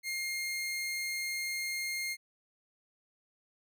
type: tone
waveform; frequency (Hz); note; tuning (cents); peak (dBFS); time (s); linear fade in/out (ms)
sawtooth; 2126; C7; +27; -30; 0.03-2.17; 50
effects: none